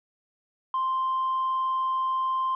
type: tone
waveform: sine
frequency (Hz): 1046.5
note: C6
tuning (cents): 0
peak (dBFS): -22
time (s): 0.74-2.55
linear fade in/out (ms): 2
effects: tanh soft clip ceiling -21 dBFS